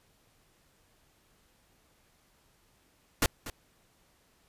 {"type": "noise with echo", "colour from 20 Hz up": "pink", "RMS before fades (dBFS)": -24, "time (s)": [3.22, 3.26], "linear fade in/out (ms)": 2, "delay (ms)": 240, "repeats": 1, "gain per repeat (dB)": -15, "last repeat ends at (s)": 3.5, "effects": ["pink hiss -67 dBFS RMS until 4.48 s", "resampled to 32000 Hz"]}